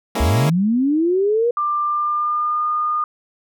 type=chord; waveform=15% pulse; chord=A# half-diminished seventh; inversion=third; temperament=equal; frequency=207.7 / 233.1 / 277.2 / 329.6 Hz; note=G#3 / A#3 / C#4 / E4; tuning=0 / 0 / 0 / 0 cents; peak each=-19 / -17 / -20 / -20 dBFS; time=0.15-0.5 s; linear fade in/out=5 ms
type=linear sweep; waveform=sine; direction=up; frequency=61.74 to 486.7 Hz; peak=-14 dBFS; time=0.2-1.51 s; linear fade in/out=5 ms
type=tone with pitch glide; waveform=sine; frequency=1188 to 1219.3 Hz; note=D6 to D#6; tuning=+20 to -35 cents; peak=-17 dBFS; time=1.57-3.04 s; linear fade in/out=2 ms; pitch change=+45 cents; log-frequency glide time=1.83-2.68 s
effects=none